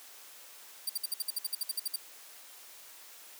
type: tone bursts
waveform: 5% pulse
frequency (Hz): 4699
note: D8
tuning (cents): 0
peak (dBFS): -23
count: 14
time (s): 0.87-1.961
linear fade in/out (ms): 5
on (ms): 25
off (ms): 57
effects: white hiss -52 dBFS RMS until 3.39 s + high-pass 400 Hz 12 dB/octave